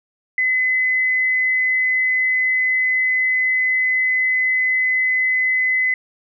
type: tone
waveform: sine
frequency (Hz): 2026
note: B6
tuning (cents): +44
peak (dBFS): -15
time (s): 0.38-5.94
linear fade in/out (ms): 2
effects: none